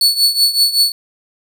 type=tone with tremolo; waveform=40% pulse; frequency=4435 Hz; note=C#8; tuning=in tune; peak=-6 dBFS; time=0.01-0.92 s; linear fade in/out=2 ms; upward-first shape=triangle; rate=5.3 Hz; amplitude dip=85%; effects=none